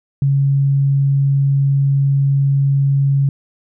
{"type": "tone", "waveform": "sine", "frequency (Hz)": 138.59, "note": "C#3", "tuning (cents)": 0, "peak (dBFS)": -11, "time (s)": [0.22, 3.29], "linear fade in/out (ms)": 2, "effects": []}